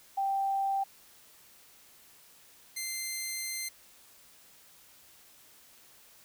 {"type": "tone pair in turn", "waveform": ["sine", "10% pulse"], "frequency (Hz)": [784, 2082], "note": ["G5", "C7"], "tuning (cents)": [0, -9], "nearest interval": "octave + perfect fourth", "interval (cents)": 1691, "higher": "second", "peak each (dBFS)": [-27, -25], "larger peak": "second", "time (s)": [[0.17, 0.84], [2.76, 3.69]], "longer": "second", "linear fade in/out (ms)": 10, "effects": ["white hiss -58 dBFS RMS until 6.24 s"]}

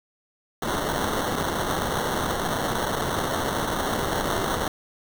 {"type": "noise with sample-and-hold", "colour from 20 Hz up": "white", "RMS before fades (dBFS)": -26, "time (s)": [0.62, 4.68], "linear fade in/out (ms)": 2, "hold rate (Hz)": 2450, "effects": []}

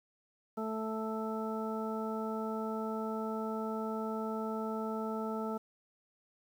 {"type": "harmonic tone", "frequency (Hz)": 220, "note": "A3", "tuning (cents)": 0, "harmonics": [1, 2, 3, 4, 6], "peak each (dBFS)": [-37, -39, -43, -43, -43], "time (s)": [0.57, 5.58], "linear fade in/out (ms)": 10, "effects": ["10-bit"]}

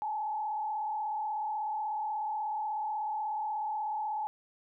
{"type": "tone with frequency modulation", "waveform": "sine", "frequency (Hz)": 854, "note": "G#5", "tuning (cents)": 48, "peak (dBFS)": -31, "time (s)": [0.02, 4.27], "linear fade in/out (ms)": 0, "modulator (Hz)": 36.4, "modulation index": 0.81, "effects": []}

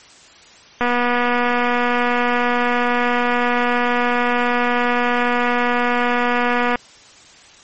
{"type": "click train", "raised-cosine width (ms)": 0.5, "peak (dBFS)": -4, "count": 1446, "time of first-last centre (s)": [0.81, 6.757], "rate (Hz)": 243, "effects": ["white hiss -45 dBFS RMS until 7.63 s", "MP3 32 kbps"]}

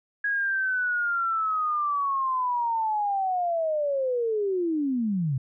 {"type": "linear sweep", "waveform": "sine", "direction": "down", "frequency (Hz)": [1661.2, 123.47], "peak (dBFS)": -23, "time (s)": [0.24, 5.38], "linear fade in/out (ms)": 5, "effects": []}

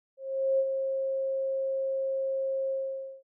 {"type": "tone with ADSR envelope", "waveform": "sine", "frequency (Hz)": 536, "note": "C5", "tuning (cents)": 42, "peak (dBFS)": -21, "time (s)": [0.17, 3.23], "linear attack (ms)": 420, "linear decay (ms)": 55, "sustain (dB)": -6, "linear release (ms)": 520, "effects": []}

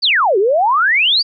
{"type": "exponential two-way sweep", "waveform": "sine", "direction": "down then up", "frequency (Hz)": [4861, 366.8, 4861], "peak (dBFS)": -10, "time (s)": [0.02, 1.23], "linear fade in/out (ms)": 20, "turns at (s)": 0.38, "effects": []}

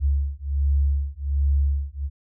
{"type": "beating tone pair", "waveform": "sine", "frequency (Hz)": [69.6, 70.9], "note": ["C#2", "C#2"], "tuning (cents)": [8, 40], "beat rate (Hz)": 1.3, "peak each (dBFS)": [-22, -22], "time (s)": [0, 2.1], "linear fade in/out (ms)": 50, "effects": []}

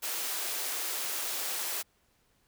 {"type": "high-pass noise", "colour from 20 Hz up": "white", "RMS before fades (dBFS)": -34, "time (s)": [0.02, 1.83], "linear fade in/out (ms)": 20, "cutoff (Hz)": 340, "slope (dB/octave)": 24, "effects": ["pink hiss -70 dBFS RMS until 2.47 s"]}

